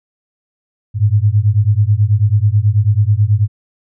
sine beating tone pair, 100 / 109.2 Hz, G2 / A2, +35 / -13 cents, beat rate 9.2 Hz, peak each -12 dBFS, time 0.94-3.48 s, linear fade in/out 50 ms, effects none

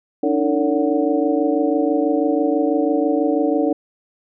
sine tone cluster, 286.6 / 312.7 / 454 / 567 / 738 Hz, D4 / D#4 / A#4 / C#5 / F#5, -42 / +9 / -46 / +39 / -5 cents, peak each -20 / -20 / -22 / -23 / -27 dBFS, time 0.23-3.73 s, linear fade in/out 5 ms, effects none

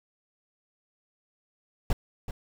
brown noise with echo, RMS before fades -23 dBFS, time 1.9-1.93 s, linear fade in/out 2 ms, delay 380 ms, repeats 1, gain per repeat -11 dB, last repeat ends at 2.31 s, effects none

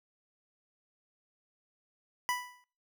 25% pulse tone with exponential decay, 987.8 Hz, B5, in tune, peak -23 dBFS, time 2.29-2.64 s, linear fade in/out 0 ms, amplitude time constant 75 ms, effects noise-tail reverb RT60 0.4 s tail -22 dB re dry

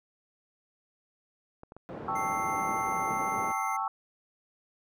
clicks, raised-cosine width 1 ms, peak -32 dBFS, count 6, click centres 1.634 / 1.721 / 1.766 / 2.035 / 2.113 / 2.866 s
pink band-pass noise, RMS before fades -40 dBFS, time 1.89-3.52 s, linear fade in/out 0 ms, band 170 to 780 Hz, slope 12 dB/octave
sine chord, A dominant seventh, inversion third, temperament equal, 784 / 880 / 1108.7 / 1318.5 Hz, G5 / A5 / C#6 / E6, 0 / 0 / 0 / 0 cents, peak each -34 dBFS, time 2.08-3.88 s, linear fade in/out 2 ms
square tone, 2093 Hz, C7, in tune, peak -38 dBFS, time 2.15-3.77 s, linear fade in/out 10 ms
effects none

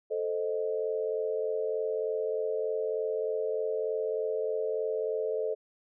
sine chord, A diminished, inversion none, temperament equal, 440 / 523.3 / 622.3 Hz, A4 / C5 / Eb5, 0 / 0 / 0 cents, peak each -30 / -35 / -35 dBFS, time 0.1-5.55 s, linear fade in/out 20 ms, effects none

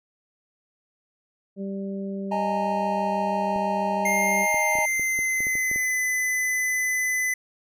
harmonic tone, 196 Hz, G3, in tune, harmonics 1 / 2 / 3, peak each -29 / -35 / -39 dBFS, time 1.56-4.47 s, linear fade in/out 50 ms
triangle chord, D# suspended fourth, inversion none, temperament equal with one note detuned, 622.3 / 830.6 / 916.8 Hz, D#5 / G#5 / A#5, 0 / 0 / -29 cents, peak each -26 dBFS, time 2.31-4.86 s, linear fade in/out 10 ms
clicks, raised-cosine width 2 ms, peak -25 dBFS, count 11, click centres 3.561 / 4.544 / 4.754 / 4.787 / 4.996 / 5.19 / 5.405 / 5.469 / 5.554 / 5.714 / 5.76 s
square tone with pitch glide, 2116 to 2013 Hz, C7 to B6, +19 to +33 cents, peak -23 dBFS, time 4.05-7.34 s, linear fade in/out 5 ms, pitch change -86 cents, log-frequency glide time 4.42-6 s
effects none

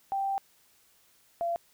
sine tone pair in turn, 784 / 682.8 Hz, G5 / F5, 0 / -39 cents, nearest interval major second, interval 239 cents, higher first, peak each -27 dBFS, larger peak neither, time 0.12-0.38 / 1.41-1.56 s, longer first, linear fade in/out 0 ms, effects white hiss -64 dBFS RMS until 1.73 s

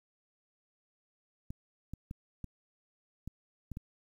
clicks, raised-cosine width 5 ms, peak -28 dBFS, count 7, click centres 1.505 / 1.936 / 2.111 / 2.443 / 3.276 / 3.717 / 3.771 s, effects 10-bit

